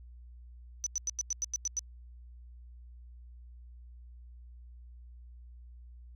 sine tone bursts, 5980 Hz, F#8, 17 cents sharp, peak -29 dBFS, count 9, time 0.84-1.792 s, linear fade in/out 0 ms, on 24 ms, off 92 ms, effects added 60 Hz sine -48 dBFS peak until 6.15 s

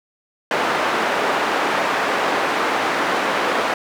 white band-pass noise, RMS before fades -20 dBFS, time 0.51-3.74 s, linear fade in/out 2 ms, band 320 to 1400 Hz, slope 12 dB/octave, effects none

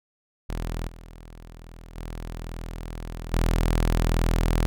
sawtooth tone with level steps, 41.2 Hz, E1, in tune, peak -24 / -38 / -29 / -16 dBFS, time 0.49-4.66 s, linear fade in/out 0 ms, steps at 0.87 / 1.95 / 3.32 s, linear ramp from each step 20 ms, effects none

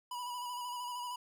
square tone with vibrato, 979 Hz, B5, 15 cents flat, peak -39 dBFS, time 0.11-1.16 s, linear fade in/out 5 ms, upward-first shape square, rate 13 Hz, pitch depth 26 cents each way, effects none

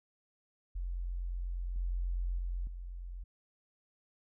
sine tone with level steps, 44.14 Hz, F1, 19 cents sharp, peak -34 / -31 / -33 / -40 dBFS, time 0.75-3.24 s, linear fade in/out 10 ms, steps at 1.76 / 2.38 / 2.67 s, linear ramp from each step 2 ms, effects none

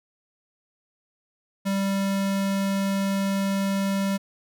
square tone, 196 Hz, G3, in tune, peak -23 dBFS, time 1.65-4.18 s, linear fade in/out 20 ms, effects none

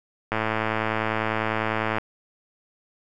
click train, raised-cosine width 0.5 ms, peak -9 dBFS, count 184, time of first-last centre 0.32-1.984 s, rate 110 Hz, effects none

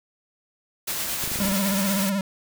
white noise with tremolo, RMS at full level -27 dBFS, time 0.87-2.1 s, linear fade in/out 10 ms, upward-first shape sine, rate 9 Hz, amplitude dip 25%
clicks, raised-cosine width 3 ms, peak -22 dBFS, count 9, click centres 1.239 / 1.276 / 1.317 / 1.358 / 1.389 / 1.42 / 1.454 / 1.485 / 1.516 s
square tone with vibrato, 196 Hz, G3, in tune, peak -23 dBFS, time 1.4-2.21 s, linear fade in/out 2 ms, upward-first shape sine, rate 16 Hz, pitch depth 67 cents each way
effects none

